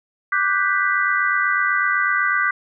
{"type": "chord", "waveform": "sine", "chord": "G major seventh", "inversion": "second", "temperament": "equal", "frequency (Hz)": [1174.7, 1480, 1568, 1975.5], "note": ["D6", "F#6", "G6", "B6"], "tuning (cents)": [0, 0, 0, 0], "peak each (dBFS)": -22, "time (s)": [0.32, 2.51], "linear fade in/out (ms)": 5, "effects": []}